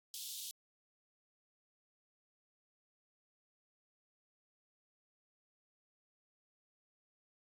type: high-pass noise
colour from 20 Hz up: pink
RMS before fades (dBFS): -45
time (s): 0.14-0.51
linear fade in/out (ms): 0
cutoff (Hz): 3200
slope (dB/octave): 48
effects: AAC 64 kbps